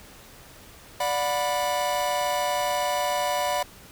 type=chord; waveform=45% pulse; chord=B minor; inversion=first; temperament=equal with one note detuned; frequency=587.3 / 727.7 / 987.8 Hz; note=D5 / F#5 / B5; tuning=0 / -29 / 0 cents; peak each=-28 dBFS; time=1-3.63 s; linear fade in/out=5 ms; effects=pink hiss -48 dBFS RMS until 3.91 s